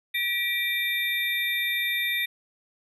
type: tone cluster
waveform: sine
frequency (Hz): 1933 / 2344 / 3634 / 11400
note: B6 / D7 / A#7 / F9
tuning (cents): -38 / -4 / -45 / +34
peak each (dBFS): -29 / -28 / -29 / -36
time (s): 0.14-2.26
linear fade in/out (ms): 10
effects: none